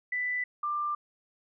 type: tone pair in turn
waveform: sine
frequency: 1987 / 1188.3 Hz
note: B6 / D6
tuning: +10 / +20 cents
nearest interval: major sixth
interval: 890 cents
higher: first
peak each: -28 dBFS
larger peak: neither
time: 0.12-0.44 / 0.63-0.95 s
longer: neither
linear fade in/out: 5 ms
effects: none